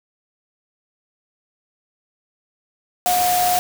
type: tone in noise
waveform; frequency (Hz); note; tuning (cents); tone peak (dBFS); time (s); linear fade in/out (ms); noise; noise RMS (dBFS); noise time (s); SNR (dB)
sine; 720; F#5; -47; -16; 3.06-3.59; 0; white; -23; 3.06-3.59; +4
effects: none